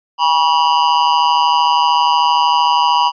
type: tone with amplitude modulation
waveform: square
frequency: 968 Hz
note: B5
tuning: 35 cents flat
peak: -7 dBFS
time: 0.18-3.12 s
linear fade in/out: 50 ms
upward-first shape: sine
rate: 153 Hz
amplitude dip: 90%
effects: resampled to 11025 Hz